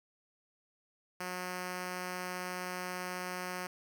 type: tone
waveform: 5% pulse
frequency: 181.5 Hz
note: F#3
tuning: 33 cents flat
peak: -26 dBFS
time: 1.2-3.67 s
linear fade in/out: 5 ms
effects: none

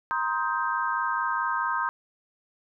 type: chord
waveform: sine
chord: C minor seventh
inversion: third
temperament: just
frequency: 941.9 / 1046.5 / 1255.8 / 1569.8 Hz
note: Bb5 / C6 / Eb6 / G6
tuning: +18 / 0 / +16 / +2 cents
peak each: -30 dBFS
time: 0.11-1.89 s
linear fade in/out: 0 ms
effects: none

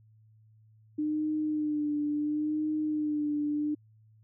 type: tone with vibrato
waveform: sine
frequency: 301.1 Hz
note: D4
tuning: 43 cents sharp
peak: -27 dBFS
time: 0.98-3.75 s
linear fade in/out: 10 ms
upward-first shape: sine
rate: 0.72 Hz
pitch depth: 36 cents each way
effects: added 109 Hz sine -57 dBFS peak until 4.23 s

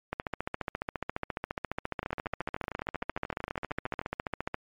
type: two click trains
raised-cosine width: 0.5 ms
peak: -20 / -16 dBFS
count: 27 / 65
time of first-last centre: 2.03-4.015 / 0.13-4.544 s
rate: 13.1 / 14.5 Hz
effects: MP3 64 kbps

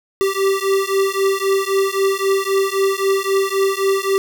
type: beating tone pair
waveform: square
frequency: 387.9 / 391.7 Hz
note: G4 / G4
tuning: -18 / -1 cents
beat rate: 3.8 Hz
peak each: -19 dBFS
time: 0.21-4.18 s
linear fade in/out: 0 ms
effects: none

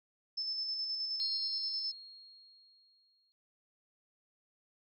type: tone with tremolo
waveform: sine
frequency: 5260 Hz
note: E8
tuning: 5 cents flat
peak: -33 dBFS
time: 0.37-1.92 s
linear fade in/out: 10 ms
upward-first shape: square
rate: 9.5 Hz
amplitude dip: 30%
type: tone with exponential decay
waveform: sine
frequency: 4270 Hz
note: C8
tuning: 34 cents sharp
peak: -33 dBFS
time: 1.2-3.32 s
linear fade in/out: 0 ms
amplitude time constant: 460 ms
effects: none

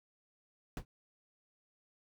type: noise with exponential decay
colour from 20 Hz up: brown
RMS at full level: -30 dBFS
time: 0.77-0.85 s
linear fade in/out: 1 ms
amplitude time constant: 17 ms
effects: none

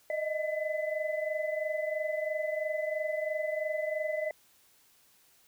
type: tone cluster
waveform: sine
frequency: 613 / 636 / 2010 Hz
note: D#5 / D#5 / B6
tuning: -26 / +38 / +30 cents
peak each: -32 / -35 / -38 dBFS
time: 0.1-4.31 s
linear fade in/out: 2 ms
effects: white hiss -64 dBFS RMS until 5.47 s

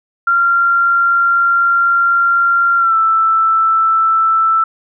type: tone with pitch glide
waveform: sine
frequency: 1382 to 1324.9 Hz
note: F6 to E6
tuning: -19 to +8 cents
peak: -9 dBFS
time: 0.27-4.64 s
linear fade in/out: 5 ms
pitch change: -73 cents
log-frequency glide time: 2.78-2.96 s
effects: none

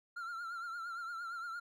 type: tone with vibrato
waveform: triangle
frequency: 1377 Hz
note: F6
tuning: 25 cents flat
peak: -38 dBFS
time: 0.16-1.6 s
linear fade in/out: 10 ms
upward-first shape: triangle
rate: 8.7 Hz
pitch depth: 78 cents each way
effects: none

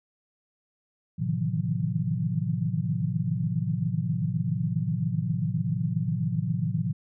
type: tone cluster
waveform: sine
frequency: 110.7 / 129.9 / 155.6 / 163.1 / 179.8 Hz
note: A2 / C3 / D#3 / E3 / F#3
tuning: +11 / -12 / 0 / -18 / -49 cents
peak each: -31 dBFS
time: 1.18-6.93 s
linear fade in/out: 20 ms
effects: none

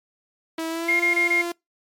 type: tone with pitch glide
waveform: sawtooth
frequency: 325.1 to 344.4 Hz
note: E4 to F4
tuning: -24 to -24 cents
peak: -22 dBFS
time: 0.58-1.52 s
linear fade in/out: 5 ms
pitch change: +100 cents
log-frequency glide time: 0.68-0.99 s
type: tone bursts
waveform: sine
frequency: 2130 Hz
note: C7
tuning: 30 cents sharp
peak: -17 dBFS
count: 4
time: 0.88-1.42 s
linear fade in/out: 10 ms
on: 120 ms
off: 20 ms
effects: noise-tail reverb RT60 0.2 s tail -26 dB re dry + MP3 64 kbps

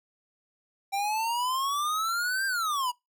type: exponential two-way sweep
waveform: square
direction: up then down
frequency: 779 to 1600 to 952 Hz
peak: -27 dBFS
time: 0.92-2.92 s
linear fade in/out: 20 ms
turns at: 2.46 s
effects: noise-tail reverb RT60 0.2 s tail -25 dB re dry

